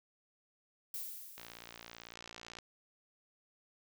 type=noise with exponential decay; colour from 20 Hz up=violet; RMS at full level=-40 dBFS; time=0.94-2.14 s; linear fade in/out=2 ms; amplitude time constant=260 ms
type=click train; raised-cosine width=0.2 ms; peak=-30 dBFS; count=71; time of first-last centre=1.38-2.587 s; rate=58 Hz
effects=none